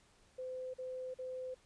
sine tone bursts, 512 Hz, C5, 38 cents flat, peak -40 dBFS, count 3, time 0.38-1.546 s, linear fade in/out 10 ms, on 360 ms, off 43 ms, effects pink hiss -68 dBFS RMS until 1.65 s + resampled to 22050 Hz

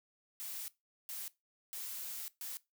blue noise bursts at uneven times, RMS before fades -43 dBFS, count 4, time 0.4-0.68 / 1.09-1.28 / 1.73-2.28 / 2.41-2.57 s, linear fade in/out 0 ms, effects noise-tail reverb RT60 0.2 s tail -19 dB re dry

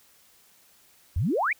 sine exponential sweep, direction up, 69.3 to 2476 Hz, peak -22 dBFS, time 1.16-1.53 s, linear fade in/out 5 ms, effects white hiss -59 dBFS RMS until 1.59 s

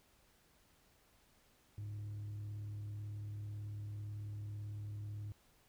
sine tone with frequency modulation, 103.83 Hz, G#2, in tune, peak -39 dBFS, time 1.78-5.32 s, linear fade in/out 0 ms, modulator 38.1 Hz, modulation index 0.2, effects tanh soft clip ceiling -41 dBFS + pink hiss -70 dBFS RMS until 5.68 s

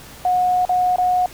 sine tone with dropouts, 727 Hz, F#5, 31 cents flat, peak -14 dBFS, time 0.25-1.26 s, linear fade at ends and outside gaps 2 ms, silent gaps 0.652-0.693 / 0.96-0.983 s, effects pink hiss -40 dBFS RMS until 1.33 s

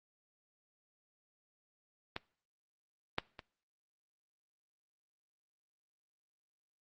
clicks, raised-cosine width 0.3 ms, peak -21 / -15 / -29 dBFS, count 3, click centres 2.164 / 3.184 / 3.392 s, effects noise-tail reverb RT60 0.5 s tail -23 dB re dry + Opus 24 kbps

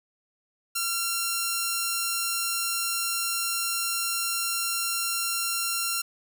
5% pulse tone, 1370 Hz, F6, 34 cents flat, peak -14 dBFS, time 0.75-6.02 s, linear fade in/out 10 ms, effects none

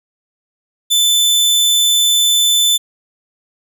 sawtooth tone, 3520 Hz, A7, in tune, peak -7 dBFS, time 0.9-2.78 s, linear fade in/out 20 ms, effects none

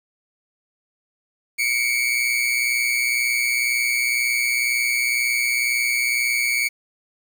40% pulse tone pair together, 2181 / 2303 Hz, C#7 / D7, -29 / -34 cents, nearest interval minor second, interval 95 cents, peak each -21 dBFS, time 1.58-6.69 s, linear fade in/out 20 ms, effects 8-bit

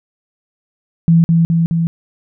sine tone with echo, 166.3 Hz, E3, 16 cents sharp, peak -6 dBFS, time 1.08-1.24 s, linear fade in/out 0 ms, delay 210 ms, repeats 3, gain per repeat -2 dB, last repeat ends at 1.87 s, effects none

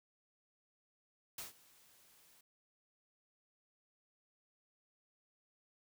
white noise with ADSR envelope, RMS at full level -44 dBFS, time 1.38-2.41 s, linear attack 4 ms, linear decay 140 ms, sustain -22 dB, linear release 5 ms, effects none

